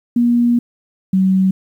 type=tone pair in turn; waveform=sine; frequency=239 / 189.25 Hz; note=A#3 / F#3; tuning=+43 / +39 cents; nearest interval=major third; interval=404 cents; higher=first; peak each=-10 dBFS; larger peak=neither; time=0.16-0.59 / 1.13-1.51 s; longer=first; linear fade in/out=5 ms; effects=8-bit